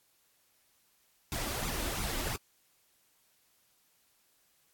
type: noise with flanger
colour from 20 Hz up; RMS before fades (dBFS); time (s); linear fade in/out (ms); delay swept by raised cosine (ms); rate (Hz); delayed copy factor
pink; -35; 1.32-2.36; 0; 0.81 to 3.41; 2.9; +0.75
effects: white hiss -70 dBFS RMS until 4.73 s + AAC 64 kbps